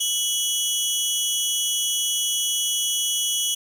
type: tone pair together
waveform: 20% pulse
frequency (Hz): 2960 / 3322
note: F#7 / G#7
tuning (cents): 0 / 0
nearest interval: major second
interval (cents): 200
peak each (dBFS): -19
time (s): 0-3.55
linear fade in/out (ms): 10
effects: 8-bit